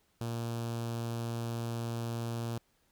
sawtooth tone with notch filter, 116.54 Hz, A#2, in tune, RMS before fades -36 dBFS, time 0.21-2.58 s, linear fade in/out 0 ms, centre 2000 Hz, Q 1.6, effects pink hiss -72 dBFS RMS until 2.91 s

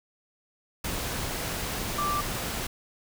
sine tone in noise, 1174.7 Hz, D6, in tune, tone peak -26 dBFS, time 1.98-2.21 s, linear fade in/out 5 ms, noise pink, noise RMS -32 dBFS, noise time 0.84-2.67 s, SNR +3 dB, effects none

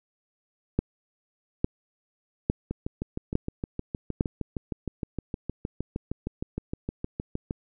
two click trains, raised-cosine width 3 ms, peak -17 / -9 dBFS, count 32 / 5, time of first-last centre 2.71-7.509 / 0.79-4.209 s, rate 6.46 / 1.17 Hz, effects none

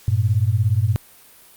sine beating tone pair, 98 / 115 Hz, G2 / A#2, 0 / -23 cents, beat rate 17 Hz, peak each -18 / -18 dBFS, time 0.08-0.96 s, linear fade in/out 0 ms, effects white hiss -48 dBFS RMS until 1.56 s + Opus 48 kbps

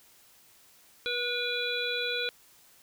harmonic tone with a mistuned harmonic, 485.7 Hz, B4, 29 cents flat, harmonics 1 / 3 / 5 / 7 / 8, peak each -35 / -35 / -35 / -35 / -35 dBFS, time 1.06-2.29 s, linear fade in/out 0 ms, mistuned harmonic 8, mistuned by +30 cents, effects white hiss -59 dBFS RMS until 2.82 s

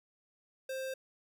square tone, 527 Hz, C5, 12 cents sharp, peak -37 dBFS, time 0.69-0.94 s, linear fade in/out 5 ms, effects none

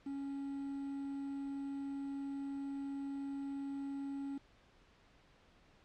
triangle tone with quantisation, 277.2 Hz, C#4, in tune, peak -37 dBFS, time 0.06-4.38 s, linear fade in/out 5 ms, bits 10, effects pink hiss -66 dBFS RMS until 5.84 s + low-pass 4000 Hz 12 dB/octave

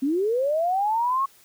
sine linear sweep, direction up, 255.6 to 1108.7 Hz, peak -20 dBFS, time 0.02-1.26 s, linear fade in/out 10 ms, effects white hiss -55 dBFS RMS until 1.44 s

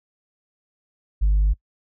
sine tone, 50.6 Hz, G#1, 44 cents flat, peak -13 dBFS, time 1.21-1.54 s, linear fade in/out 20 ms, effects noise-tail reverb RT60 0.1 s tail -24 dB re dry + tanh soft clip ceiling -13 dBFS

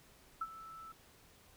sine tone with ADSR envelope, 1318.5 Hz, E6, in tune, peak -33 dBFS, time 0.41-0.92 s, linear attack 6 ms, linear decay 44 ms, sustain -15 dB, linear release 4 ms, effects pink hiss -63 dBFS RMS until 1.56 s

